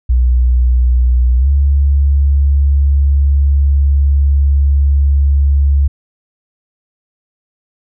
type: tone with pitch glide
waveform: sine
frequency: 61.74 to 70.11 Hz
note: B1 to C#2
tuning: 0 to +20 cents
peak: -7 dBFS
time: 0.09-5.88 s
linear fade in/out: 10 ms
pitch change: +220 cents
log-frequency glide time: 1.38-1.48 s
effects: none